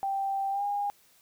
sine tone with pitch glide, 784 to 813.5 Hz, G5 to G#5, 0 to -36 cents, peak -27 dBFS, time 0.03-0.9 s, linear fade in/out 0 ms, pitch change +64 cents, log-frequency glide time 0.51-0.64 s, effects white hiss -62 dBFS RMS until 1.21 s

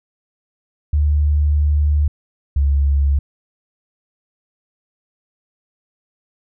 sine tone pair in turn, 74 / 70.15 Hz, D2 / C#2, +14 / +21 cents, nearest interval minor second, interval 93 cents, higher first, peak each -12 dBFS, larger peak neither, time 0.93-2.08 / 2.56-3.19 s, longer first, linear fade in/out 5 ms, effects none

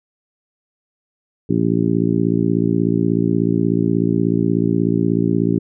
harmonic tone, 56.5 Hz, A1, 47 cents sharp, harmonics 2 / 3 / 4 / 5 / 6 / 7, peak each -23 / -19 / -22 / -20 / -22 / -24 dBFS, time 1.49-5.59 s, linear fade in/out 10 ms, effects none

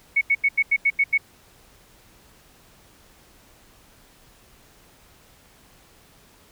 sine tone bursts, 2217 Hz, C#7, in tune, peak -15 dBFS, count 8, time 0.16-1.179 s, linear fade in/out 10 ms, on 53 ms, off 85 ms, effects pink hiss -54 dBFS RMS until 6.51 s

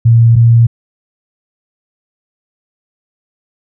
sine tone pair in turn, 115.9 / 116.57 Hz, A#2 / A#2, -10 / 0 cents, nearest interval unison, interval 10 cents, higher second, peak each -3 dBFS, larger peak neither, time 0.05-0.36 / 0.36-0.67 s, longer neither, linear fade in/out 10 ms, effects none

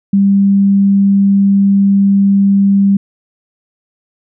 sine tone, 197.9 Hz, G3, 17 cents sharp, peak -6 dBFS, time 0.13-2.97 s, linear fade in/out 5 ms, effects none

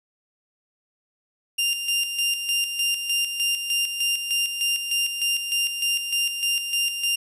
sawtooth tone with tremolo, 2794 Hz, F7, in tune, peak -17 dBFS, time 1.58-7.16 s, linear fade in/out 10 ms, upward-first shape square, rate 3.3 Hz, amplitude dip 55%, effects resampled to 32000 Hz + 9-bit

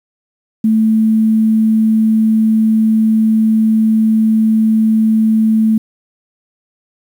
sine tone, 220 Hz, A3, in tune, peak -8 dBFS, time 0.64-5.78 s, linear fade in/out 5 ms, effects 7-bit

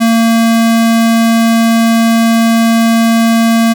square tone, 228.2 Hz, A#3, 37 cents flat, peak -7 dBFS, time 0-3.74 s, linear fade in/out 20 ms, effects none

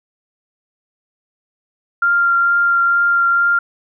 sine tone with vibrato, 1390 Hz, F6, 9 cents flat, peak -11 dBFS, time 2.02-3.59 s, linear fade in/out 5 ms, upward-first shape triangle, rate 2.2 Hz, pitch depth 11 cents each way, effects none

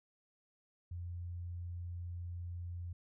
sine tone, 87.31 Hz, F2, in tune, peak -40 dBFS, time 0.91-2.93 s, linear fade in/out 5 ms, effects none

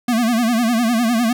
square tone with vibrato, 233.1 Hz, A#3, in tune, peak -15 dBFS, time 0.08-1.33 s, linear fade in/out 5 ms, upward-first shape sine, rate 9.9 Hz, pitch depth 110 cents each way, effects none

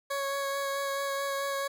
20% pulse tone with vibrato, 554.4 Hz, C#5, in tune, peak -25 dBFS, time 0.1-1.68 s, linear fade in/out 10 ms, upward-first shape sine, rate 4.6 Hz, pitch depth 12 cents each way, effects none

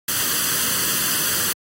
white noise with comb filter, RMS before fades -21 dBFS, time 0.08-1.53 s, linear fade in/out 5 ms, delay 0.65 ms, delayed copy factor +0.65, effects high-pass 100 Hz 12 dB/octave + AAC 48 kbps

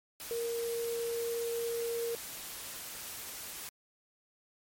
sine tone in noise, 466.4 Hz, A#4, 1 cent sharp, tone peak -32 dBFS, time 0.31-2.15 s, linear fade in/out 0 ms, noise white, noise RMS -43 dBFS, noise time 0.2-3.69 s, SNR +8 dB, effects MP3 64 kbps

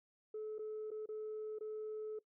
sine tone with dropouts, 431 Hz, A4, 36 cents flat, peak -39 dBFS, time 0.34-2.19 s, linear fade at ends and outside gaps 5 ms, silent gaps 0.584-0.591 / 0.906-0.914 / 1.059-1.088 / 1.587-1.608 s, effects noise-tail reverb RT60 0.1 s tail -21 dB re dry + tanh soft clip ceiling -38 dBFS

